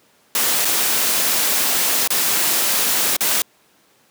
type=noise with dropouts; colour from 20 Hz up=white; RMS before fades=-18 dBFS; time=0.35-3.42 s; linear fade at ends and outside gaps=1 ms; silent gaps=0.648-0.653 / 2.075-2.104 / 3.166-3.207 s; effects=pink hiss -56 dBFS RMS until 4.1 s + high-pass 200 Hz 12 dB/octave